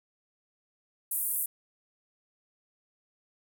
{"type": "band-pass noise", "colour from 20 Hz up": "pink", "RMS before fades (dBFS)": -31, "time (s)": [1.11, 1.46], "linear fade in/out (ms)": 5, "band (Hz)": [9400, 16000], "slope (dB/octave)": 48, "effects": []}